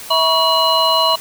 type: tone cluster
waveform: sine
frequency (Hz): 650 / 968 / 1114 / 2917 / 4087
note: E5 / B5 / C#6 / F#7 / C8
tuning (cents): -24 / -35 / +8 / -25 / -41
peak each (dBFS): -18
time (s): 0.1-1.16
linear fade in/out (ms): 10
effects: white hiss -33 dBFS RMS until 1.2 s